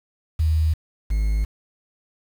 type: tone pair in turn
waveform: sine / triangle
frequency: 79 / 52.62 Hz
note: D#2 / G#1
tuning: +27 / +23 cents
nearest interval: perfect fifth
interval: 704 cents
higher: first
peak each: -16 dBFS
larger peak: neither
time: 0.39-0.74 / 1.1-1.45 s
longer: neither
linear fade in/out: 10 ms
effects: 7-bit